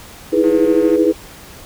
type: chord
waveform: sine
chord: E major seventh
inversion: third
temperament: equal with one note detuned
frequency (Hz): 316.6 / 329.6 / 415.3 / 493.9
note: D#4 / E4 / G#4 / B4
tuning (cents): +30 / 0 / 0 / 0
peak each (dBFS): -16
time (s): 0.32-1.13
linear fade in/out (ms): 20
type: click train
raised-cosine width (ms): 0.5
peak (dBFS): -20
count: 94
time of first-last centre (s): 0.44-0.957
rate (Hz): 180
effects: pink hiss -38 dBFS RMS until 1.65 s